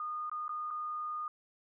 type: tone with dropouts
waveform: sine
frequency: 1225 Hz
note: D#6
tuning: 27 cents flat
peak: -35 dBFS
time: 0-1.28 s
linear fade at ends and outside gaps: 2 ms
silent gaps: 0.297-0.315 / 0.481-0.492 / 0.705-0.709 s
effects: none